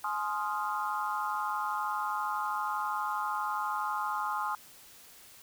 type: chord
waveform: sine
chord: F minor seventh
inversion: first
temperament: equal with one note detuned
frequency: 843.7 / 1046.5 / 1244.5 / 1396.9 Hz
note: Ab5 / C6 / Eb6 / F6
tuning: +27 / 0 / 0 / 0 cents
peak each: -35 / -35 / -35 / -39 dBFS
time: 0.04-4.55 s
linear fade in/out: 2 ms
effects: white hiss -54 dBFS RMS until 5.42 s